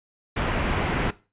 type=low-pass noise; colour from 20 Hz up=pink; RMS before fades=-25 dBFS; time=0.36-1.11 s; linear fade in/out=10 ms; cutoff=2800 Hz; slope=24 dB/octave; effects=noise-tail reverb RT60 0.3 s tail -18 dB re dry + resampled to 8000 Hz